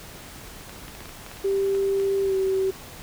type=clicks; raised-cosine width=0.3 ms; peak=-24 dBFS; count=11; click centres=0.695 / 0.882 / 0.951 / 1.006 / 1.057 / 1.093 / 1.264 / 1.315 / 1.371 / 1.75 / 1.999 s
type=tone with pitch glide; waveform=sine; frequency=392 to 382.4 Hz; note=G4 to G4; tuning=0 to -43 cents; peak=-20 dBFS; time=1.44-2.71 s; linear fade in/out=10 ms; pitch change=-43 cents; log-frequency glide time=2.23-2.35 s
effects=pink hiss -42 dBFS RMS until 3.02 s